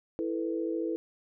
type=chord; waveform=sine; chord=E suspended fourth; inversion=none; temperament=equal; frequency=329.6 / 440 / 493.9 Hz; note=E4 / A4 / B4; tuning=0 / 0 / 0 cents; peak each=-31 / -35 / -36 dBFS; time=0.19-0.96 s; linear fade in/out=0 ms; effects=none